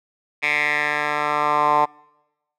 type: tone with band-pass filter sweep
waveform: 10% pulse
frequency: 148.7 Hz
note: D3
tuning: 22 cents sharp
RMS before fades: -20 dBFS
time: 0.42-1.86 s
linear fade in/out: 20 ms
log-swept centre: 2300 to 950 Hz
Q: 4.3
effects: noise-tail reverb RT60 1.0 s tail -26 dB re dry